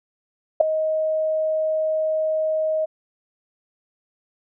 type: tone with ADSR envelope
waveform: sine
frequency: 628 Hz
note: D#5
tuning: 16 cents sharp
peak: -6 dBFS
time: 0.6-2.86 s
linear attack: 9 ms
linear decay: 5 ms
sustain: -13 dB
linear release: 18 ms
effects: none